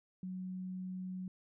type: tone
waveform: sine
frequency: 185 Hz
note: F#3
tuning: in tune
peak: -39 dBFS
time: 0.23-1.28 s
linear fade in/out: 2 ms
effects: none